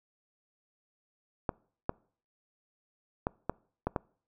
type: clicks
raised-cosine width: 1 ms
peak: -15 dBFS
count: 6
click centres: 1.492 / 1.894 / 3.269 / 3.496 / 3.87 / 3.962 s
effects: noise-tail reverb RT60 0.5 s tail -25 dB re dry